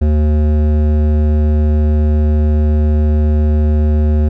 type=tone with hard clipping; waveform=sine; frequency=75.6 Hz; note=D#2; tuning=49 cents flat; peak=-11 dBFS; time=0.01-4.29 s; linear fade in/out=10 ms; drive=13 dB; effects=none